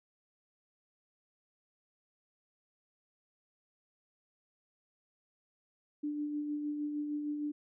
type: tone with tremolo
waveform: sine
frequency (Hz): 295.7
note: D4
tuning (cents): +12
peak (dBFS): -32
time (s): 6.03-7.52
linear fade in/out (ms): 10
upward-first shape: sine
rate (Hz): 6.5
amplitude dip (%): 35
effects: none